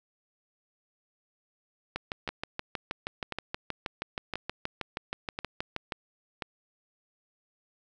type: two click trains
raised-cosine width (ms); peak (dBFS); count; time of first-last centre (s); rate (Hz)
0.3; -16 / -17; 26 / 5; 1.96-5.922 / 2.29-6.422; 6.31 / 0.968
effects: none